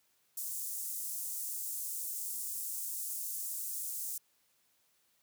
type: high-pass noise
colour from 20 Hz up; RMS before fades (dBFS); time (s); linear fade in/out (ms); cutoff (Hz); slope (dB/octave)
pink; -39; 0.37-4.18; 5; 7700; 24
effects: white hiss -73 dBFS RMS until 5.22 s + high-pass 60 Hz 12 dB/octave